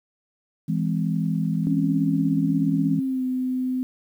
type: chord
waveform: sine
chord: E augmented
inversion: none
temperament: just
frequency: 164.81 / 206 / 257.5 Hz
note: E3 / G#3 / B#3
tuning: 0 / -14 / -28 cents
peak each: -23 / -26 / -29 dBFS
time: 0.68-3 s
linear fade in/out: 10 ms
type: tone with pitch glide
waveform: sine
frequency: 274.2 to 255.8 Hz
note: C#4 to C4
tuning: -19 to -39 cents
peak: -22 dBFS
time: 1.67-3.83 s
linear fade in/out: 0 ms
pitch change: -120 cents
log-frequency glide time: 2.88-3.24 s
effects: 9-bit